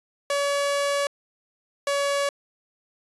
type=tone pair in turn; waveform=sawtooth; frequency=567 / 564.7 Hz; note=C#5 / C#5; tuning=+39 / +32 cents; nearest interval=unison; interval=7 cents; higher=first; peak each=-18 dBFS; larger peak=neither; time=0.3-1.07 / 1.87-2.29 s; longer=first; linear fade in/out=2 ms; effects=resampled to 24000 Hz